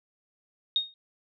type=tone with exponential decay; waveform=sine; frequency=3717 Hz; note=A#7; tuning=6 cents flat; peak=-19 dBFS; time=0.76-0.94 s; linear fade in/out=1 ms; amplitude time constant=39 ms; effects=none